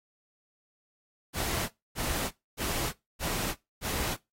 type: noise bursts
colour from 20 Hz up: pink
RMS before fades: -32 dBFS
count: 5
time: 1.33-4.17 s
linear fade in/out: 50 ms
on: 360 ms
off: 260 ms
effects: noise-tail reverb RT60 0.2 s tail -20 dB re dry + AAC 48 kbps